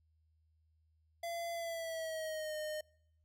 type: tone with pitch glide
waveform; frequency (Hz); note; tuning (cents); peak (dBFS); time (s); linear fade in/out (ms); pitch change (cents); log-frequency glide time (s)
square; 680 to 612.9; F5 to D#5; -46 to -26; -39; 1.23-2.81; 5; -180; 1.53-2.55
effects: noise-tail reverb RT60 0.7 s tail -24 dB re dry + added 79 Hz sine -70 dBFS peak until 3.24 s